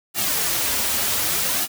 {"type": "noise with flanger", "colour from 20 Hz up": "white", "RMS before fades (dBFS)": -22, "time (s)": [0.14, 1.68], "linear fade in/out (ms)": 50, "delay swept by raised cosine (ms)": [1.9, 6.8], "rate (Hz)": 0.65, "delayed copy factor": -0.6, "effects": []}